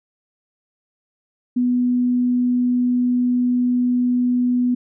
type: tone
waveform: sine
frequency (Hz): 246.9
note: B3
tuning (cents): 0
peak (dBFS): -15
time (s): 1.56-4.75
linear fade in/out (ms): 10
effects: none